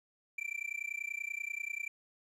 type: tone with amplitude modulation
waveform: triangle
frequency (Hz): 2349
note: D7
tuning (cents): 0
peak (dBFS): -31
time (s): 0.38-1.88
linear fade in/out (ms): 5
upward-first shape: sine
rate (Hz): 30.3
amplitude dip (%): 100
effects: resampled to 32000 Hz + 12-bit